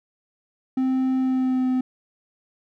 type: tone with pitch glide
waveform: triangle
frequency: 260.6 to 256.1 Hz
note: C4 to C4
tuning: -7 to -37 cents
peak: -17 dBFS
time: 0.77-1.81 s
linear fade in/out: 5 ms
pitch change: -30 cents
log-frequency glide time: 1.19-1.68 s
effects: none

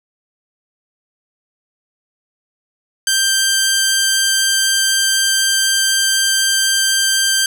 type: tone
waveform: 10% pulse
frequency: 1574 Hz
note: G6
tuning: 7 cents sharp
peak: -4 dBFS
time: 3.07-7.46 s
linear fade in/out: 2 ms
effects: none

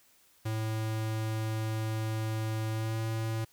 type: tone with pitch glide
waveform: square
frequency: 110 to 111.79 Hz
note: A2 to A2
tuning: 0 to +28 cents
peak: -31 dBFS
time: 0.45-3.45 s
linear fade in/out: 10 ms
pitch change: +28 cents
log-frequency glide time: 2.71-2.99 s
effects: white hiss -64 dBFS RMS until 3.52 s

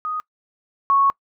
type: tone pair in turn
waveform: sine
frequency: 1244.5 / 1105.2 Hz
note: D#6 / C#6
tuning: 0 / -6 cents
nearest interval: major second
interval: 206 cents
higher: first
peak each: -23 / -13 dBFS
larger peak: second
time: 0.05-0.2 / 0.9-1.1 s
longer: second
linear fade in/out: 0 ms
effects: noise-tail reverb RT60 0.1 s tail -24 dB re dry

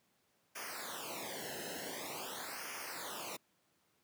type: noise with flanger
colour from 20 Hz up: pink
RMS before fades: -44 dBFS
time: 0.55-3.37 s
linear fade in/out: 10 ms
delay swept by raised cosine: 0.25 to 0.87 ms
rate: 0.46 Hz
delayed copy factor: -1
effects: pink hiss -75 dBFS RMS until 4.03 s + high-pass 150 Hz 12 dB/octave

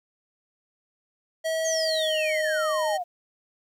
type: tone with pitch glide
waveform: square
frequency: 644 to 621.7 Hz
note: E5 to D#5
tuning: -41 to -2 cents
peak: -25 dBFS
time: 1.44-2.98 s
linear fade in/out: 20 ms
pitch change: -61 cents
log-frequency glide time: 1.74-2.21 s
type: exponential sweep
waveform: sine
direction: down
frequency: 6750 to 682 Hz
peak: -27 dBFS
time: 1.64-3.04 s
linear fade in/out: 20 ms
effects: low-pass 12000 Hz 12 dB/octave + 10-bit

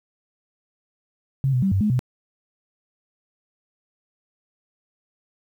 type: tone with pitch steps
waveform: sine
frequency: 135.4 / 125.9 / 193.4 / 96.6 / 211.3 / 125.8 Hz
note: C#3 / B2 / G3 / G2 / G#3 / B2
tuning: -40 / +34 / -23 / -25 / +30 / +32 cents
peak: -17 dBFS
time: 1.44-1.992 s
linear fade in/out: 0 ms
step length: 92 ms
effects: 9-bit

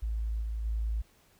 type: tone with level steps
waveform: sine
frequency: 55 Hz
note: A1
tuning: in tune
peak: -29 / -31 / -28 dBFS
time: 0.02-1.02 s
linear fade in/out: 10 ms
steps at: 0.41 / 0.64 s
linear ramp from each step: 20 ms
effects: pink hiss -64 dBFS RMS until 1.39 s

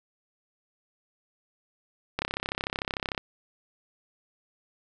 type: click train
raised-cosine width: 0.3 ms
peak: -12 dBFS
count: 34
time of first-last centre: 2.19-3.178 s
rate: 33.4 Hz
effects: none

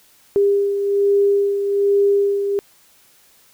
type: beating tone pair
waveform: sine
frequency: 401.3 / 402.5 Hz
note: G4 / G4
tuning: +41 / +46 cents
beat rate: 1.2 Hz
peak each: -14 / -23 dBFS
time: 0.36-2.59 s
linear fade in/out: 0 ms
effects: white hiss -53 dBFS RMS until 3.53 s

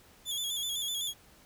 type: tone with vibrato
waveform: sawtooth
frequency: 3408 Hz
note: G#7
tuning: 44 cents sharp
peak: -29 dBFS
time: 0.25-1.14 s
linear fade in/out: 50 ms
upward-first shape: square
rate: 7.9 Hz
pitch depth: 49 cents each way
effects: pink hiss -59 dBFS RMS until 1.45 s

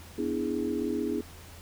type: chord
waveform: sine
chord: E dominant seventh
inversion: second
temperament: equal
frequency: 246.9 / 293.7 / 329.6 / 415.3 Hz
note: B3 / D4 / E4 / G#4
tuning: 0 / 0 / 0 / 0 cents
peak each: -33 dBFS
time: 0.18-1.21 s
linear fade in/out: 5 ms
effects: added 83 Hz sine -48 dBFS peak until 1.61 s + pink hiss -50 dBFS RMS until 1.61 s

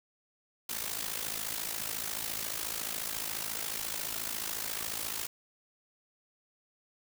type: noise with amplitude modulation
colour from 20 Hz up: white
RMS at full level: -33 dBFS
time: 0.69-5.27 s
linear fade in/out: 5 ms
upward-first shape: sine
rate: 54.2 Hz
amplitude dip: 75%
effects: none

